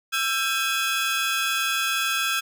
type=tone cluster; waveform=40% pulse; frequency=1338 / 1591 / 2525 / 3374 Hz; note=E6 / G6 / D#7 / G#7; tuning=+25 / +25 / +25 / +27 cents; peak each=-27 dBFS; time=0.12-2.41 s; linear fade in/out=20 ms; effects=none